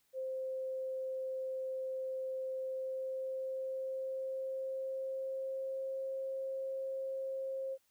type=tone with pitch glide; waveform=sine; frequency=523.3 to 533.4 Hz; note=C5 to C5; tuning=0 to +33 cents; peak=-36 dBFS; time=0.13-7.78 s; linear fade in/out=50 ms; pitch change=+33 cents; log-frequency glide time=2.56-6.02 s; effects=white hiss -75 dBFS RMS until 7.9 s